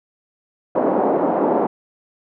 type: band-pass noise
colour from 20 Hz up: white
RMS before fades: -18 dBFS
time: 0.75-1.67 s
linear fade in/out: 5 ms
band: 220 to 770 Hz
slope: 24 dB/octave
effects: none